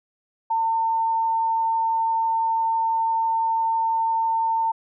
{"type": "tone", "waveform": "sine", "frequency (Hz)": 903, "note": "A5", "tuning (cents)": 45, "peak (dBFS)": -19, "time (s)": [0.5, 4.72], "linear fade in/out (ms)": 10, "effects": []}